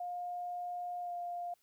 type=tone with pitch glide; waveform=sine; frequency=710 to 701.4 Hz; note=F5 to F5; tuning=+28 to +7 cents; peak=-37 dBFS; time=0-1.54 s; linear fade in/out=5 ms; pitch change=-21 cents; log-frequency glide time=1.01-1.12 s; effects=white hiss -74 dBFS RMS until 1.62 s